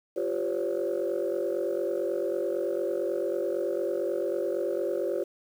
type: tone cluster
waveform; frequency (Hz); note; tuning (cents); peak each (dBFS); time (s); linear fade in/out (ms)
sine; 349.2 / 393.2 / 517 / 566; F4 / G4 / C5 / C#5; 0 / +5 / -21 / +36; -31; 0.16-5.24; 10
effects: tanh soft clip ceiling -20 dBFS + 9-bit